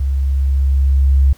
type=tone with level ramp; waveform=sine; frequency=68 Hz; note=C#2; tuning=33 cents flat; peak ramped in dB=-14 to -7 dBFS; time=0-1.33 s; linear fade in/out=5 ms; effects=pink hiss -48 dBFS RMS until 1.37 s